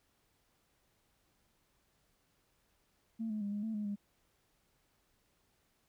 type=tone with pitch steps; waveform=sine; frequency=224.8 / 213.5 / 202.6 / 206.4 / 221.8 / 209.5 / 203.4 Hz; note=A3 / G#3 / G#3 / G#3 / A3 / G#3 / G#3; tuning=+37 / +48 / -43 / -10 / +14 / +15 / -36 cents; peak=-34 dBFS; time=3.19-3.96 s; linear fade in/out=20 ms; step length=110 ms; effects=tanh soft clip ceiling -30 dBFS + pink hiss -75 dBFS RMS until 5.88 s